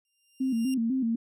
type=tone with exponential growth; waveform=15% pulse; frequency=2794 Hz; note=F7; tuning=in tune; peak=-31 dBFS; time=0.05-0.74 s; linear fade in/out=1 ms; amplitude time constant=150 ms
type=tone with vibrato; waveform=sine; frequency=245 Hz; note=B3; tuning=14 cents flat; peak=-24 dBFS; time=0.4-1.16 s; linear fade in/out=10 ms; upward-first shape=square; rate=4 Hz; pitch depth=120 cents each way
effects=none